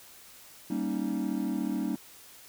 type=chord; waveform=triangle; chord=Eb dominant seventh; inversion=first; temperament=equal; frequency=196 / 233.1 / 277.2 / 311.1 Hz; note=G3 / Bb3 / Db4 / Eb4; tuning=0 / 0 / 0 / 0 cents; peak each=-32 dBFS; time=0.7-1.96 s; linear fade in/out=5 ms; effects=white hiss -52 dBFS RMS until 2.48 s